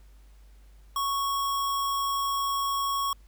sine tone with sample-and-hold, 1108.7 Hz, C#6, in tune, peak -25 dBFS, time 0.96-3.13 s, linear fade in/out 2 ms, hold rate 4410 Hz, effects added 50 Hz sine -50 dBFS peak until 3.27 s + pink hiss -65 dBFS RMS until 3.27 s

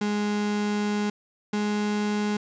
35% pulse tone pair in turn, 207.7 / 208.6 Hz, G#3 / G#3, 0 / +8 cents, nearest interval unison, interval 8 cents, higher second, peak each -22 / -22 dBFS, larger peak neither, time 0.01-1.1 / 1.53-2.37 s, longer first, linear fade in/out 5 ms, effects resampled to 16000 Hz + 10-bit

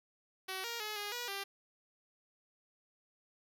5% pulse tone with pitch steps, 378.1 / 468.9 / 425.1 / 412 / 483.4 / 395.5 Hz, F#4 / A#4 / G#4 / G#4 / B4 / G4, +38 / +10 / +40 / -14 / -37 / +15 cents, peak -27 dBFS, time 0.48-1.44 s, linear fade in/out 10 ms, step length 160 ms, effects none

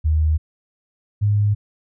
sine tone pair in turn, 77.78 / 103.61 Hz, D#2 / G#2, 0 / -4 cents, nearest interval perfect fourth, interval 496 cents, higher second, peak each -14 dBFS, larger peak neither, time 0.04-0.38 / 1.21-1.55 s, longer neither, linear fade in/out 20 ms, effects none

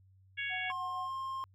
harmonic tone, 556 Hz, C#5, 5 cents sharp, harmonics 3 / 4 / 5 / 6, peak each -39 / -37 / -42 / -45 dBFS, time 0.37-0.72 s, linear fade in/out 20 ms
sine tone with tremolo, 740 Hz, F#5, in tune, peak -39 dBFS, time 0.49-1.1 s, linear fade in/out 50 ms, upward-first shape sine, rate 6.4 Hz, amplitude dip 45%
triangle tone, 1063 Hz, C6, 27 cents sharp, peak -34 dBFS, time 0.7-1.44 s, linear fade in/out 0 ms
effects added 95 Hz sine -60 dBFS peak until 1.54 s

